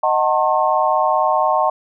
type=chord; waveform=sine; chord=D# diminished seventh; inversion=none; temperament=just; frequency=622.3 / 746.7 / 896 / 1075.3 Hz; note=D#5 / F#5 / A5 / C6; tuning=0 / +16 / +31 / +47 cents; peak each=-19 dBFS; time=0.03-1.7 s; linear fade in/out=5 ms; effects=none